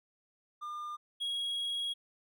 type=tone pair in turn; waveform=triangle; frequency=1204 / 3307 Hz; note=D6 / G#7; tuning=+43 / -8 cents; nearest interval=octave + perfect fourth; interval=1749 cents; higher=second; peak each=-36 / -31 dBFS; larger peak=second; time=0.61-0.97 / 1.2-1.94 s; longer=second; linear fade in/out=20 ms; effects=none